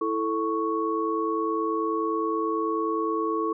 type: tone cluster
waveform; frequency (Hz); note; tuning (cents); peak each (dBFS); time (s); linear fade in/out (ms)
sine; 329.8 / 439.2 / 1109; E4 / A4 / C#6; +1 / -3 / 0; -28; 0.01-3.53; 5
effects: none